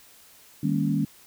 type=chord; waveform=sine; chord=Eb dominant seventh; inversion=none; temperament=equal with one note detuned; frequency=155.56 / 200.9 / 233.1 / 277.2 Hz; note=Eb3 / G3 / Bb3 / Db4; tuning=0 / +43 / 0 / 0 cents; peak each=-26 / -27 / -29 / -27 dBFS; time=0.63-1.05 s; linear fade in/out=5 ms; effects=white hiss -53 dBFS RMS until 1.26 s